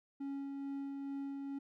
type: tone with tremolo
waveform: triangle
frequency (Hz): 277.2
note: C#4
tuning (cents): 0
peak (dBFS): -36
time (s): 0.2-1.59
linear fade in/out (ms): 10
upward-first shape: sine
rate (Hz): 2.3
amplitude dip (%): 25
effects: none